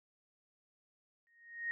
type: tone with exponential growth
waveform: sine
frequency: 1864.7 Hz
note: A#6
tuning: in tune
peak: -32 dBFS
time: 1.27-1.71 s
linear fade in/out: 0 ms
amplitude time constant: 95 ms
effects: none